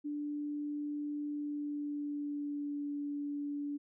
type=tone with pitch glide; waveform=sine; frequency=293.7 to 288.7 Hz; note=D4 to D4; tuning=0 to -30 cents; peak=-35 dBFS; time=0.04-3.78 s; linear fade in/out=20 ms; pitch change=-30 cents; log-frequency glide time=1.29-2.92 s; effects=none

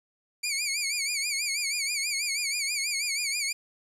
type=tone with vibrato; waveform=15% pulse; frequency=2301 Hz; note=D7; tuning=36 cents flat; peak=-20 dBFS; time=0.43-3.53 s; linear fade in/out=10 ms; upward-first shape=sine; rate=6.2 Hz; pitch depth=110 cents each way; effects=low-pass 12000 Hz 12 dB/octave + 10-bit

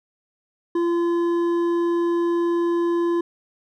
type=tone with hard clipping; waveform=sine; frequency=342.3 Hz; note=F4; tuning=35 cents flat; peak=-20 dBFS; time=0.75-3.21 s; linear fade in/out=5 ms; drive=7 dB; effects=none

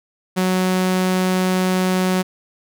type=tone; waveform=sawtooth; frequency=185 Hz; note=F#3; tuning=in tune; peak=-12 dBFS; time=0.36-2.23 s; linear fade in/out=20 ms; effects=none

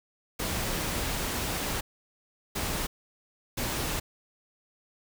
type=noise bursts at uneven times; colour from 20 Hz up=pink; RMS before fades=-31 dBFS; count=3; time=0.39-1.81 / 2.55-2.87 / 3.57-4 s; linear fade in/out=10 ms; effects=none

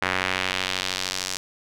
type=tone with band-pass filter sweep; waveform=sawtooth; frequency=93.1 Hz; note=F#2; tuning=11 cents sharp; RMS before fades=-27 dBFS; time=0.02-1.37 s; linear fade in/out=0 ms; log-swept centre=1800 to 6100 Hz; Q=1.3; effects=none

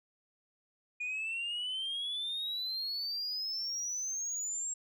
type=exponential sweep; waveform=sine; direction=up; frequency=2440 to 7600 Hz; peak=-32 dBFS; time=1-4.74 s; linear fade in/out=10 ms; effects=tanh soft clip ceiling -32 dBFS

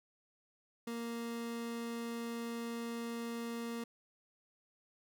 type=tone; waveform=30% pulse; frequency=233.1 Hz; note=A#3; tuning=in tune; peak=-36 dBFS; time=0.87-3.84 s; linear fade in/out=5 ms; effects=none

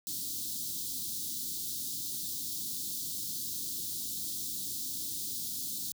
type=band-stop noise; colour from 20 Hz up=white; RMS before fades=-37 dBFS; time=0.07-5.92 s; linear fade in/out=0 ms; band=340 to 3600 Hz; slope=48 dB/octave; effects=high-pass 80 Hz 12 dB/octave

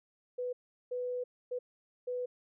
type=tone bursts at uneven times; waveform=sine; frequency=495.9 Hz; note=B4; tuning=7 cents sharp; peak=-33 dBFS; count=4; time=0.38-0.53 / 0.91-1.24 / 1.51-1.59 / 2.07-2.26 s; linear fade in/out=10 ms; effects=none

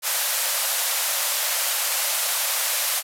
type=band-pass noise; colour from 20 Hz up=white; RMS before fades=-24 dBFS; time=0.02-3.03 s; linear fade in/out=50 ms; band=510 to 15000 Hz; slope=96 dB/octave; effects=none

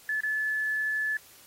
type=tone with dropouts; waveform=sine; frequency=1729 Hz; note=A6; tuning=31 cents flat; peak=-26 dBFS; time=0.09-1.17 s; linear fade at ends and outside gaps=2 ms; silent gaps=0.206-0.234 s; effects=white hiss -54 dBFS RMS until 1.46 s + AAC 48 kbps

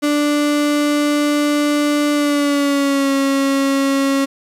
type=tone with pitch glide; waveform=35% pulse; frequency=293.7 to 274 Hz; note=D4 to C#4; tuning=0 to -20 cents; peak=-12 dBFS; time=0.02-4.26 s; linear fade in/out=20 ms; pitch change=-120 cents; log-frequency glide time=2.13-3.12 s; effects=low-pass 12000 Hz 12 dB/octave + 8-bit

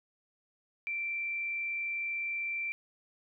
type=tone with frequency modulation; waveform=sine; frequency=2349 Hz; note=D7; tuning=in tune; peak=-32 dBFS; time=0.87-2.72 s; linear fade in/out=0 ms; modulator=55.8 Hz; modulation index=0.4; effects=none

